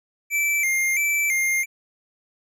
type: tone with vibrato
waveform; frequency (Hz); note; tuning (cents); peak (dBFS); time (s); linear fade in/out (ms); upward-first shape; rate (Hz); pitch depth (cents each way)
square; 2217; C#7; 0; -20; 0.3-1.66; 50; square; 1.5; 81
effects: none